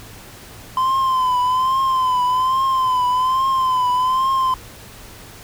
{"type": "tone with vibrato", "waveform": "triangle", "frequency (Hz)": 1028, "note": "C6", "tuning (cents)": -31, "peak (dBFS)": -13, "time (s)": [0.77, 4.54], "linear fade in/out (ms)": 2, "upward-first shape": "triangle", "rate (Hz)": 1.2, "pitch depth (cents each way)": 71, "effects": ["added 106 Hz sine -46 dBFS peak until 5.43 s", "pink hiss -40 dBFS RMS until 5.43 s"]}